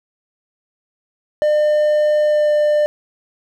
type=tone with pitch glide; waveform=triangle; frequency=602 to 597.8 Hz; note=D5 to D5; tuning=+43 to +31 cents; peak=-10 dBFS; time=1.42-2.86 s; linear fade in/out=0 ms; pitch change=-12 cents; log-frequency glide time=2.24-2.53 s; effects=none